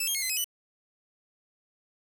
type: tone with pitch steps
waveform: 10% pulse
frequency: 2635 / 3222 / 2162 / 2048 / 2547 / 2974 Hz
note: E7 / G7 / C#7 / C7 / D#7 / F#7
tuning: -1 / +47 / -44 / -38 / +40 / +8 cents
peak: -19 dBFS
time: 0-0.444 s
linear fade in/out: 5 ms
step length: 74 ms
effects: 8-bit